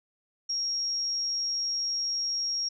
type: tone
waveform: sine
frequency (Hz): 5588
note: F8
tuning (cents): 0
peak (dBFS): -27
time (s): 0.49-2.69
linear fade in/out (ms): 10
effects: none